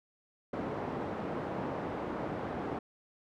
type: band-pass noise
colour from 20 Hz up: pink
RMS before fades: -37 dBFS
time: 0.53-2.79 s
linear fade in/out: 5 ms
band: 170 to 960 Hz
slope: 12 dB/octave
effects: none